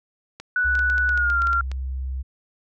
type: clicks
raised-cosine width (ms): 0.2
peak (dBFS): -19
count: 12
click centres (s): 0.4 / 0.753 / 0.792 / 0.9 / 0.981 / 1.092 / 1.176 / 1.301 / 1.42 / 1.471 / 1.531 / 1.716
type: tone with pitch glide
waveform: sine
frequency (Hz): 1480 to 1380.9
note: F#6 to F6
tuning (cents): 0 to -20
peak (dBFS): -18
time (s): 0.56-1.61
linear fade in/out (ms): 2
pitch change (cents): -120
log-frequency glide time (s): 1.08-1.4
type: tone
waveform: sine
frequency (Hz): 65.41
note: C2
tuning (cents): 0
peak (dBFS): -25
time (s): 0.64-2.23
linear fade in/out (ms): 20
effects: none